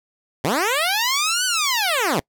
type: linear two-way sweep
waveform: 10% pulse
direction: up then down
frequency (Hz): 116.54 to 1529 to 116.54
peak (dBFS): -10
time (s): 0.44-2.2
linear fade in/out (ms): 5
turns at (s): 1.45
effects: noise-tail reverb RT60 0.1 s tail -26 dB re dry